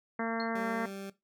harmonic tone, 227.7 Hz, A#3, 40 cents flat, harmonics 1 / 2 / 3 / 4 / 5 / 6 / 7 / 8 / 9, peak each -34 / -37 / -39 / -40 / -41 / -42 / -42 / -43 / -44 dBFS, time 0.19-0.86 s, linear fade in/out 5 ms
sine tone with exponential decay, 4265 Hz, C8, 32 cents sharp, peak -35 dBFS, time 0.4-0.5 s, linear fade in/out 1 ms, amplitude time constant 21 ms
20% pulse tone, 196 Hz, G3, in tune, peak -35 dBFS, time 0.55-1.1 s, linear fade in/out 5 ms
effects noise-tail reverb RT60 0.2 s tail -17 dB re dry

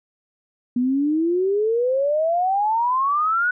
sine exponential sweep, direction up, 240.6 to 1491 Hz, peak -17 dBFS, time 0.76-3.51 s, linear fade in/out 5 ms, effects none

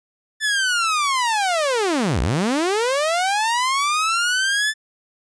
sawtooth linear two-way sweep, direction down then up, 1760 to 52 to 1760 Hz, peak -14 dBFS, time 0.4-4.74 s, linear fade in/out 50 ms, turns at 2.21 s, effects resampled to 22050 Hz

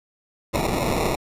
violet noise with sample-and-hold, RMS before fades -23 dBFS, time 0.53-1.16 s, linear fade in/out 20 ms, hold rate 1575 Hz, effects resampled to 32000 Hz

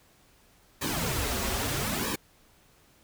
pink noise with flanger, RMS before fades -30 dBFS, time 0.81-2.16 s, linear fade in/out 10 ms, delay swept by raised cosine 1.4 to 6.8 ms, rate 0.78 Hz, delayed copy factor -1, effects pink hiss -61 dBFS RMS until 3.03 s

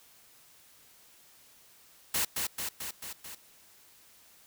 white noise with echo, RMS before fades -29 dBFS, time 2.14-2.25 s, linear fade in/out 5 ms, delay 220 ms, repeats 5, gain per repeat -3 dB, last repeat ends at 3.35 s, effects white hiss -59 dBFS RMS until 4.46 s

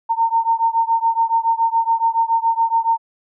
sine beating tone pair, 910 / 917.1 Hz, A#5 / A#5, -42 / -29 cents, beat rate 7.1 Hz, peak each -17 / -18 dBFS, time 0.09-2.98 s, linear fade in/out 20 ms, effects none

